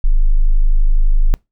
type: tone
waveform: sine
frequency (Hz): 25.96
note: G#0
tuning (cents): 0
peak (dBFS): -7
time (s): 0.04-1.34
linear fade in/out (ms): 0
effects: noise-tail reverb RT60 0.2 s tail -26 dB re dry